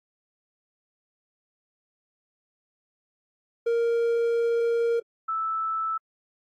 triangle / sine tone pair in turn, 466.2 / 1315.4 Hz, A#4 / E6, 0 / -4 cents, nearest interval octave + tritone, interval 1796 cents, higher second, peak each -19 / -25 dBFS, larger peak first, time 3.66-5 / 5.28-5.98 s, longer first, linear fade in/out 10 ms, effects AAC 48 kbps

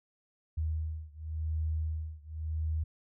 sine beating tone pair, 78.4 / 79.31 Hz, D#2 / D#2, +14 / +34 cents, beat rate 0.91 Hz, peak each -34 / -35 dBFS, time 0.57-2.84 s, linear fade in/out 10 ms, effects none

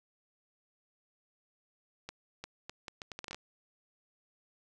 accelerating click train, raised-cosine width 0.2 ms, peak -24 dBFS, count 12, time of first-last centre 2.09-3.346 s, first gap 350 ms, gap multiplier 0.73, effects none

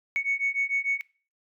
sine beating tone pair, 2217 / 2223.7 Hz, C#7 / C#7, 0 / +5 cents, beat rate 6.7 Hz, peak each -27 dBFS, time 0.16-1.01 s, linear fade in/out 0 ms, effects noise-tail reverb RT60 0.4 s tail -22 dB re dry + tanh soft clip ceiling -17 dBFS

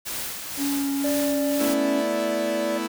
white noise with tremolo, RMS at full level -30 dBFS, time 0.05-1.75 s, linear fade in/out 20 ms, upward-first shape sine, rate 2 Hz, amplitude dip 45%
triangle tone with vibrato, 279.6 Hz, C#4, 15 cents sharp, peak -21 dBFS, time 0.57-2.04 s, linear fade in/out 50 ms, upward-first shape sine, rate 2.1 Hz, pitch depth 11 cents each way
triangle tone with pitch glide, 587 to 580.6 Hz, D5 to D5, -1 to -20 cents, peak -23 dBFS, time 1.04-2.78 s, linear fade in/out 5 ms, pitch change -19 cents, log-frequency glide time 1.56-2.66 s
sawtooth chord, A suspended second, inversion none, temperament equal, 220 / 246.9 / 329.6 Hz, A3 / B3 / E4, 0 / 0 / 0 cents, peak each -27 / -28 / -24 dBFS, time 1.59-2.88 s, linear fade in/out 20 ms
effects none

